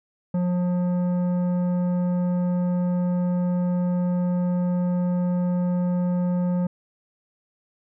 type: tone with tanh clipping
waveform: sine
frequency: 178.4 Hz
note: F3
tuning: 37 cents sharp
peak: -22 dBFS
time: 0.34-6.67 s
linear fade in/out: 5 ms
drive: 11 dB
effects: none